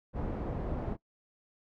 pink low-pass noise, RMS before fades -35 dBFS, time 0.13-0.97 s, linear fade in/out 50 ms, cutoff 660 Hz, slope 12 dB/octave, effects noise-tail reverb RT60 0.1 s tail -21 dB re dry

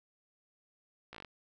slowing click train, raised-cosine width 0.3 ms, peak -30 dBFS, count 7, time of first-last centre 1.13-1.247 s, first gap 16 ms, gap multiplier 1.08, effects none

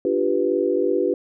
sine chord, G dominant seventh, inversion second, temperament equal, 293.7 / 349.2 / 392 / 493.9 Hz, D4 / F4 / G4 / B4, 0 / 0 / 0 / 0 cents, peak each -26 / -23 / -22 / -23 dBFS, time 0.05-1.14 s, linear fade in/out 2 ms, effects none

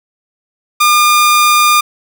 sawtooth tone, 1208 Hz, D6, 48 cents sharp, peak -3 dBFS, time 0.8-1.81 s, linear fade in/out 10 ms, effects none

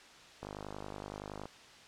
click train, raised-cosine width 1 ms, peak -28 dBFS, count 53, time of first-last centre 0.43-1.456 s, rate 50.7 Hz, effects white hiss -55 dBFS RMS until 1.87 s + low-pass 5000 Hz 12 dB/octave

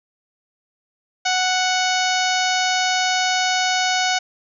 harmonic tone, 740 Hz, F#5, in tune, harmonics 1 / 2 / 3 / 4 / 5 / 6 / 7 / 8 / 9, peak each -21 / -24 / -26 / -27 / -28 / -29 / -29 / -30 / -31 dBFS, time 1.25-4.19 s, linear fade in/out 10 ms, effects none

